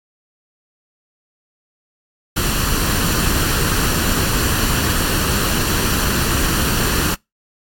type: noise with comb filter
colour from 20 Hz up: pink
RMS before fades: -18 dBFS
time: 2.36-7.15 s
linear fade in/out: 10 ms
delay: 0.69 ms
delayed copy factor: +0.5
effects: noise-tail reverb RT60 0.2 s tail -26 dB re dry + AAC 64 kbps